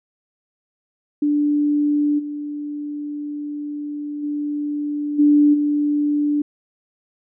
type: tone with level steps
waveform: sine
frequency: 293.7 Hz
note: D4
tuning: in tune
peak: -15 / -25 / -21 / -10 / -16 dBFS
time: 1.22-6.42 s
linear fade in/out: 5 ms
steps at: 2.18 / 4.22 / 5.18 / 5.53 s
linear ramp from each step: 20 ms
effects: none